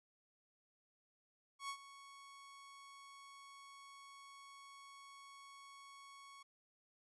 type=tone with ADSR envelope; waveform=sawtooth; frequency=1108.7 Hz; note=C#6; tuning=in tune; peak=-37 dBFS; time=1.59-6.43 s; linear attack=100 ms; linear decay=77 ms; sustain=-15 dB; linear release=8 ms; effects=resampled to 24000 Hz